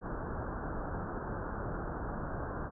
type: low-pass noise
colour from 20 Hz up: pink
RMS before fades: -38 dBFS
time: 0.01-2.71 s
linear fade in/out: 50 ms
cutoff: 1600 Hz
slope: 96 dB/octave
effects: none